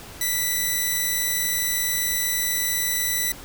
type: tone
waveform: 5% pulse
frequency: 1975.5 Hz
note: B6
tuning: in tune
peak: -11 dBFS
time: 0.21-3.32 s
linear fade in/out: 2 ms
effects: pink hiss -41 dBFS RMS until 3.44 s